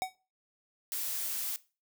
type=tone with exponential decay; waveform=square; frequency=750 Hz; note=F#5; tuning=23 cents sharp; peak=-27 dBFS; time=0.02-0.15 s; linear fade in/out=0 ms; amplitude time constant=27 ms
type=noise; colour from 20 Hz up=blue; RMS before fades=-35 dBFS; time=0.92-1.56 s; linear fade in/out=0 ms
effects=noise-tail reverb RT60 0.3 s tail -18 dB re dry